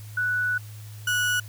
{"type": "tone pair in turn", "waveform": ["sine", "35% pulse"], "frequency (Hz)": [1480, 1468.9], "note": ["F#6", "F#6"], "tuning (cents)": [0, -13], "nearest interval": "unison", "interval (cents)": 13, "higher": "first", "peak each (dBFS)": [-22, -20], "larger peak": "second", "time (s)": [[0.17, 0.58], [1.07, 1.4]], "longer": "first", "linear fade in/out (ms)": 5, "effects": ["added 106 Hz sine -38 dBFS peak until 1.48 s", "white hiss -50 dBFS RMS until 1.48 s"]}